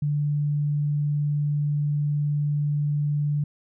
sine tone, 146.83 Hz, D3, in tune, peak -21 dBFS, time 0.02-3.44 s, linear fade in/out 5 ms, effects none

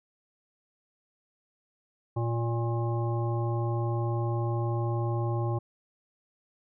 harmonic tone with a mistuned harmonic, 116.6 Hz, A#2, 1 cent sharp, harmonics 1 / 3 / 5 / 7 / 9, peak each -27 / -34 / -39 / -38 / -41 dBFS, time 2.16-5.59 s, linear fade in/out 10 ms, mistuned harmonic 9, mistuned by +34 cents, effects none

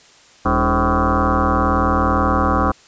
sine tone with frequency modulation, 525 Hz, C5, 6 cents sharp, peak -13 dBFS, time 0.45-2.72 s, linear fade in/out 10 ms, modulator 121 Hz, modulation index 6.6, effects white hiss -48 dBFS RMS until 2.87 s + resampled to 16000 Hz

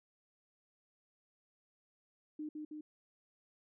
sine tone with echo, 304.1 Hz, D#4, 40 cents flat, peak -39 dBFS, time 2.39-2.49 s, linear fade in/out 5 ms, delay 160 ms, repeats 2, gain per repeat -2 dB, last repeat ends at 2.81 s, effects none

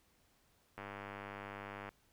click train, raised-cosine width 0.5 ms, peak -30 dBFS, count 112, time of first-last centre 0.78-1.89 s, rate 100 Hz, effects pink hiss -72 dBFS RMS until 2.12 s

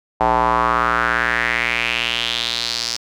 square tone with band-pass filter sweep, 58.8 Hz, A#1, 16 cents sharp, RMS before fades -19 dBFS, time 0.2-2.97 s, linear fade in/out 10 ms, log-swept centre 830 to 5200 Hz, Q 3.9, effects none

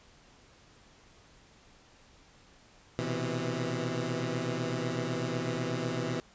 15% pulse tone cluster, 121.6 / 129.6 / 164.1 Hz, B2 / C3 / E3, -26 / -16 / -8 cents, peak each -29 dBFS, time 2.99-6.2 s, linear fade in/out 0 ms, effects pink hiss -59 dBFS RMS until 6.34 s + resampled to 16000 Hz

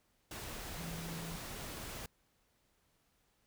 sine tone in noise, 166.7 Hz, E3, 20 cents sharp, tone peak -43 dBFS, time 0.78-1.36 s, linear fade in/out 2 ms, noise pink, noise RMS -45 dBFS, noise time 0.31-2.06 s, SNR -1 dB, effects pink hiss -75 dBFS RMS until 3.46 s

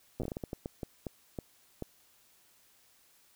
slowing click train, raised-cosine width 2 ms, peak -23 dBFS, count 15, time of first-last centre 0.2-1.823 s, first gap 8 ms, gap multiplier 1.36, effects white hiss -65 dBFS RMS until 3.35 s

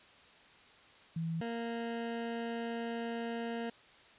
sine / 20% pulse tone pair in turn, 164.2 / 232.2 Hz, E3 / A#3, -6 / -7 cents, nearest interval tritone, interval 599 cents, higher second, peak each -33 / -31 dBFS, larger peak second, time 1.16-1.41 / 1.41-3.7 s, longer second, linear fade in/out 5 ms, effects white hiss -59 dBFS RMS until 4.18 s + resampled to 8000 Hz

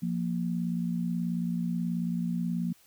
sine tone pair together, 174.61 / 233.1 Hz, F3 / A#3, 0 / 0 cents, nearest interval perfect fourth, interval 500 cents, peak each -29 / -32 dBFS, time 0.02-2.73 s, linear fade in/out 10 ms, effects white hiss -61 dBFS RMS until 2.86 s

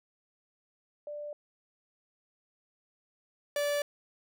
sine / 45% pulse tone pair in turn, 590 / 580.2 Hz, D5 / D5, +8 / -21 cents, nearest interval unison, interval 29 cents, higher first, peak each -37 / -28 dBFS, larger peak second, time 1.07-1.33 / 3.56-3.82 s, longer neither, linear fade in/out 2 ms, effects none

